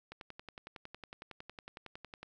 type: click train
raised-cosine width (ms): 0.3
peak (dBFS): -30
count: 24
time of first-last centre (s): 0.12-2.23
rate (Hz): 10.9
effects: none